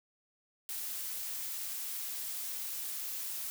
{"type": "noise", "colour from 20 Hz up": "blue", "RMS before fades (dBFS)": -39, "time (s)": [0.69, 3.5], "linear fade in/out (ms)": 0, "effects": []}